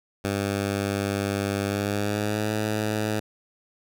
10% pulse tone with pitch glide, 100 to 107.18 Hz, G2 to A2, +35 to -45 cents, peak -16 dBFS, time 0.24-3.2 s, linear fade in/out 10 ms, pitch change +120 cents, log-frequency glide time 1.69-2.5 s, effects none

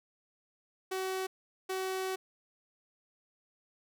sawtooth tone bursts at uneven times, 377.4 Hz, F#4, 34 cents sharp, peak -29 dBFS, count 2, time 0.91-1.27 / 1.69-2.16 s, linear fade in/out 10 ms, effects none

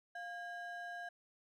triangle ring-modulated tone, 1164 Hz, D6, 16 cents flat, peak -38 dBFS, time 0.15-1.09 s, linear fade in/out 5 ms, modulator 463 Hz, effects none

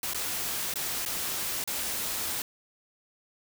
white noise with dropouts, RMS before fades -32 dBFS, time 0.03-2.42 s, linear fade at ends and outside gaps 2 ms, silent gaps 0.135-0.145 / 0.739-0.757 / 1.052-1.06 / 1.64-1.675 s, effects none

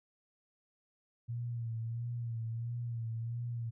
sine tone with vibrato, 116.54 Hz, A#2, in tune, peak -35 dBFS, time 1.28-3.71 s, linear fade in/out 20 ms, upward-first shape sine, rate 1.5 Hz, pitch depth 49 cents each way, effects none

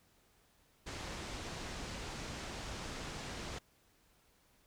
pink low-pass noise, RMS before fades -44 dBFS, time 0.86-3.59 s, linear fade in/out 10 ms, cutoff 7500 Hz, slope 24 dB/octave, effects pink hiss -70 dBFS RMS until 4.66 s

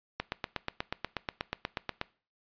click train, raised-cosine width 0.3 ms, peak -15 dBFS, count 16, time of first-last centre 0.2-2.014 s, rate 8.27 Hz, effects noise-tail reverb RT60 0.4 s tail -21 dB re dry + resampled to 11025 Hz

